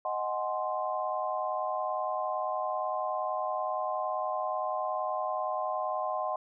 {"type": "chord", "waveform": "sine", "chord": "Ab dominant seventh", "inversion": "second", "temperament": "equal", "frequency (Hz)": [622.3, 740, 830.6, 1046.5], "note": ["Eb5", "Gb5", "Ab5", "C6"], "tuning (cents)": [0, 0, 0, 0], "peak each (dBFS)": [-34, -34, -39, -34], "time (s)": [0.05, 6.36], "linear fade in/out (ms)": 2, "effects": []}